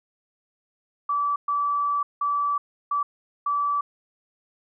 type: tone bursts at uneven times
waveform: sine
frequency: 1155 Hz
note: D6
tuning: 29 cents flat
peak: -21 dBFS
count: 5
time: 1.09-1.36 / 1.48-2.03 / 2.21-2.58 / 2.91-3.03 / 3.46-3.81 s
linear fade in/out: 5 ms
effects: none